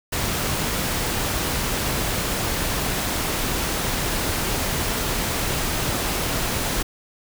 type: noise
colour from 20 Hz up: pink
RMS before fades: -24 dBFS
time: 0.12-6.83 s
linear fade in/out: 10 ms
effects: none